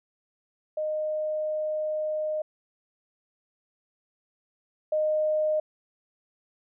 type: tone pair in turn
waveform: sine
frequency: 616 / 616 Hz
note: D#5 / D#5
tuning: -17 / -17 cents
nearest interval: unison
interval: 0 cents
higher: neither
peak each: -26 / -22 dBFS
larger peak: second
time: 0.77-2.42 / 4.92-5.6 s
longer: first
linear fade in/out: 5 ms
effects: none